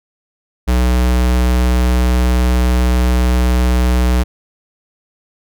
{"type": "tone", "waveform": "square", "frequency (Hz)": 61.74, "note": "B1", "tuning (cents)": 0, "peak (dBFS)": -11, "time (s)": [0.67, 4.24], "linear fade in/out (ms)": 20, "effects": []}